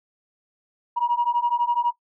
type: beating tone pair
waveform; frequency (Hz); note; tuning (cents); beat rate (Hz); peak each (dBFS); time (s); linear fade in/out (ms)
sine; 950 / 962; A#5 / B5; +33 / -46; 12; -21; 0.96-1.92; 20
effects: noise-tail reverb RT60 0.1 s tail -18 dB re dry + tanh soft clip ceiling -13 dBFS